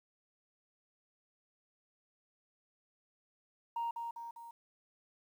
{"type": "tone with echo", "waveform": "sine", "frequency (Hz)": 932.3, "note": "A#5", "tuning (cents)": 0, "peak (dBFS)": -32, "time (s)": [3.76, 3.91], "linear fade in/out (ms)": 5, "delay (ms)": 200, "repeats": 3, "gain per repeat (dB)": -5, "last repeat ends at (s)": 4.51, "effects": ["tanh soft clip ceiling -31 dBFS", "11-bit"]}